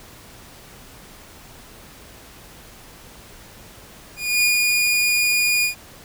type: tone with ADSR envelope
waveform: sawtooth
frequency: 2441 Hz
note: D#7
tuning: 34 cents flat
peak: -11 dBFS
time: 4.16-5.75 s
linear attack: 270 ms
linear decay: 120 ms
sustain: -2 dB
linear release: 110 ms
effects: pink hiss -44 dBFS RMS until 6.04 s